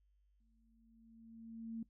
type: tone with exponential growth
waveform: sine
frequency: 226.8 Hz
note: A#3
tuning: 47 cents flat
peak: -39 dBFS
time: 0.4-1.83 s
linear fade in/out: 5 ms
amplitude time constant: 310 ms
effects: noise-tail reverb RT60 0.1 s tail -18 dB re dry + added 50 Hz sine -70 dBFS peak until 1.89 s